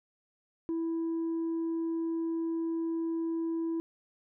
sine tone with tanh clipping, 329.6 Hz, E4, in tune, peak -30 dBFS, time 0.69-3.8 s, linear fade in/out 0 ms, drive 1 dB, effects none

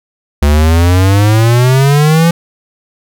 square exponential sweep, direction up, 71.1 to 171.1 Hz, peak -6 dBFS, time 0.42-2.31 s, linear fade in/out 5 ms, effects none

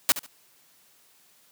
white noise with echo, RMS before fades -19 dBFS, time 0.09-0.12 s, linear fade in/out 0 ms, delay 71 ms, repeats 2, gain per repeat -13 dB, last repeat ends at 0.262 s, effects white hiss -60 dBFS RMS until 1.51 s + high-pass 100 Hz 12 dB/octave

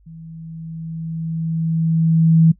sine tone with level ramp, 162.6 Hz, E3, 23 cents flat, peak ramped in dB -35 to -7 dBFS, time 0.06-2.52 s, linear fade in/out 10 ms, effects noise-tail reverb RT60 0.1 s tail -20 dB re dry + added 50 Hz sine -50 dBFS peak until 2.59 s

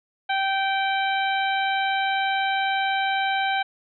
harmonic tone, 778 Hz, G5, 13 cents flat, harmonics 1 / 2 / 3 / 4 / 5, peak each -23 / -27 / -30 / -32 / -35 dBFS, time 0.29-3.63 s, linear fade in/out 10 ms, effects none

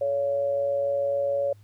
sine tone with amplitude modulation, 562 Hz, C#5, 24 cents sharp, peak -20 dBFS, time 0.01-1.53 s, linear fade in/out 5 ms, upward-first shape sine, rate 127 Hz, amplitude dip 50%, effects added 103 Hz sine -49 dBFS peak until 1.63 s + pink hiss -65 dBFS RMS until 1.63 s

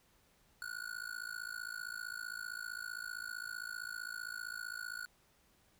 square tone with amplitude modulation, 1463 Hz, F#6, 20 cents flat, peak -38 dBFS, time 0.62-5.06 s, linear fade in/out 0 ms, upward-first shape sine, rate 55.4 Hz, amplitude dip 100%, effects pink hiss -70 dBFS RMS until 5.79 s

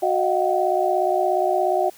sine tone cluster, 367.8 / 622 / 702 / 759 Hz, F#4 / D#5 / F5 / F#5, -10 / -1 / +9 / +44 cents, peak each -23 dBFS, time 0.02-1.9 s, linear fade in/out 10 ms, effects white hiss -49 dBFS RMS until 1.97 s

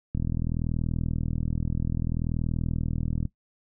click train, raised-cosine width 5 ms, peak -16 dBFS, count 127, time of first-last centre 0.15-3.253 s, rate 40.6 Hz, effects noise-tail reverb RT60 0.1 s tail -17 dB re dry

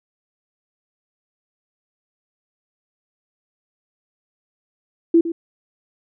sine tone with echo, 334 Hz, E4, 23 cents sharp, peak -9 dBFS, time 5.14-5.21 s, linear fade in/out 5 ms, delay 110 ms, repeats 1, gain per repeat -12 dB, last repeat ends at 5.32 s, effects none

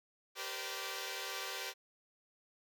5% pulse tone cluster, 388.7 / 470.5 / 513 / 584 Hz, G4 / A#4 / C5 / D5, -15 / +16 / -34 / -10 cents, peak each -33 / -34 / -33 / -36 dBFS, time 0.35-1.74 s, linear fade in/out 50 ms, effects none

